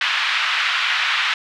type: band-pass noise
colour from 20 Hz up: white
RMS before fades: -20 dBFS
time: 0.01-1.34 s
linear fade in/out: 2 ms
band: 1100 to 3300 Hz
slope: 24 dB/octave
effects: none